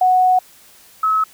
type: tone pair in turn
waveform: sine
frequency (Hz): 738 / 1288.7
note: F#5 / E6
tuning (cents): -5 / -40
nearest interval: minor seventh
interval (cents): 965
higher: second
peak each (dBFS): -10 / -13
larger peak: first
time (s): 0.01-0.39 / 1.03-1.24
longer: first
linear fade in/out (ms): 5
effects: white hiss -47 dBFS RMS until 1.33 s